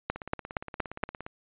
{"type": "two click trains", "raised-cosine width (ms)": 0.5, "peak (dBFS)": [-23, -12], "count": [20, 5], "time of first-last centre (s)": [[0.16, 1.265], [0.1, 1.037]], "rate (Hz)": [17.2, 4.27], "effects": ["resampled to 8000 Hz"]}